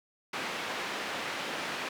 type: band-pass noise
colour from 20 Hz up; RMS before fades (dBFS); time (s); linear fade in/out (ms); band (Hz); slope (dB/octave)
white; -36; 0.33-1.89; 5; 210 to 2500; 12
effects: none